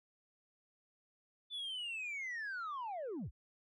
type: linear sweep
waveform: sine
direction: down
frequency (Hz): 3522 to 33.69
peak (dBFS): -37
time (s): 1.5-3.31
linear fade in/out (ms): 50
effects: tanh soft clip ceiling -38 dBFS